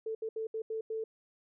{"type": "tone bursts at uneven times", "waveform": "sine", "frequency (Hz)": 442.8, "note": "A4", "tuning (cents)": 11, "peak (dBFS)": -33, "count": 6, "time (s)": [[0.06, 0.15], [0.22, 0.29], [0.36, 0.47], [0.54, 0.62], [0.7, 0.81], [0.9, 1.04]], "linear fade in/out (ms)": 5, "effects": []}